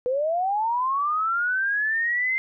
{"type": "linear sweep", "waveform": "sine", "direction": "up", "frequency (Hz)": [485.1, 2093], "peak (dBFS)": -21, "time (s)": [0.06, 2.38], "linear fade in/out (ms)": 0, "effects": []}